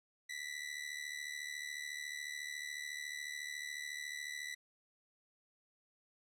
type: ring-modulated tone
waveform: sawtooth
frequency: 1975.5 Hz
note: B6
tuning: in tune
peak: -35 dBFS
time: 0.29-4.55 s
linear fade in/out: 10 ms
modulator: 37 Hz
effects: low-pass 10000 Hz 12 dB/octave

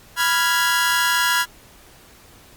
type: chord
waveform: sawtooth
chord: F diminished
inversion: second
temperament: equal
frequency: 987.8 / 1396.9 / 1661.2 Hz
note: Cb6 / F6 / Ab6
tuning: 0 / 0 / 0 cents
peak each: -18 / -18 / -17 dBFS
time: 0.16-1.46 s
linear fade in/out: 50 ms
effects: pink hiss -48 dBFS RMS until 2.56 s + Opus 48 kbps

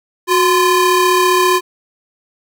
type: ring-modulated tone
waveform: 40% pulse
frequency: 697 Hz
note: F5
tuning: 4 cents flat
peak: -6 dBFS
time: 0.27-1.61 s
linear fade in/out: 50 ms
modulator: 331 Hz
effects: none

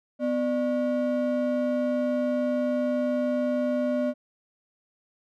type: ring-modulated tone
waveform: triangle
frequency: 423.5 Hz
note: G#4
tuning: 34 cents sharp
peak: -18 dBFS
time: 0.19-4.14 s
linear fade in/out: 50 ms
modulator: 173 Hz
effects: none

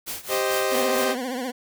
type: noise with tremolo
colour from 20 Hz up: white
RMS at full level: -30 dBFS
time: 0.06-1.06 s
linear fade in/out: 20 ms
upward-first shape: triangle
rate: 4.5 Hz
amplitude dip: 90%
type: chord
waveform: sawtooth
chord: C minor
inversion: second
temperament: equal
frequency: 392 / 523.3 / 622.3 Hz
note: G4 / C5 / Eb5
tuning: 0 / 0 / 0 cents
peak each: -22 / -22 / -23 dBFS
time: 0.28-1.16 s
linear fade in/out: 50 ms
type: tone with vibrato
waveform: 20% pulse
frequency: 253.5 Hz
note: B3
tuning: 45 cents sharp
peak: -22 dBFS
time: 0.71-1.52 s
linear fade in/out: 20 ms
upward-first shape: triangle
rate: 15 Hz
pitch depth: 120 cents each way
effects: none

